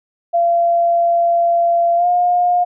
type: tone with pitch glide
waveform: sine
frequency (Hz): 685 to 711.2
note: F5 to F5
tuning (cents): -34 to +31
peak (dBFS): -11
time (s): 0.33-2.65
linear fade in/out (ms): 20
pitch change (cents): +65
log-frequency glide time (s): 1.96-2.07
effects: none